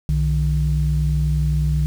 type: tone pair together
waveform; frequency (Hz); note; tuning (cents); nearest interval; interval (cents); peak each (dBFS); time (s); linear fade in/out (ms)
sine; 63.3 / 151.51; B1 / D#3; +43 / -46; octave + minor third; 1511; -18; 0.09-1.86; 0
effects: tanh soft clip ceiling -9 dBFS + 7-bit